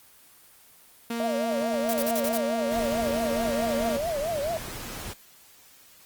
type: tone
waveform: sawtooth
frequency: 232.9 Hz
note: A#3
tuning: 1 cent flat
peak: -24 dBFS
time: 1.1-3.97 s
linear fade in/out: 5 ms
type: tone with vibrato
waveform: sine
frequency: 620 Hz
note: D#5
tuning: 6 cents flat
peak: -26 dBFS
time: 1.2-4.57 s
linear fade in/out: 0 ms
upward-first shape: triangle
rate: 4.6 Hz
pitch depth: 220 cents each way
type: noise bursts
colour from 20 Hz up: blue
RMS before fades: -31 dBFS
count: 6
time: 1.89-2.375 s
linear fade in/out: 0 ms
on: 45 ms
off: 43 ms
type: noise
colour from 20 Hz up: pink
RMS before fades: -37 dBFS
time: 2.7-5.14 s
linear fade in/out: 20 ms
effects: white hiss -54 dBFS RMS until 6.05 s + Opus 24 kbps